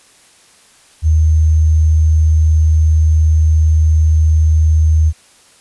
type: tone with sample-and-hold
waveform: sine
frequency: 78.6 Hz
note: D#2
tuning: 18 cents sharp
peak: -7 dBFS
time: 1.02-5.13 s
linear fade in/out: 50 ms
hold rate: 6300 Hz
effects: white hiss -47 dBFS RMS until 5.6 s + resampled to 24000 Hz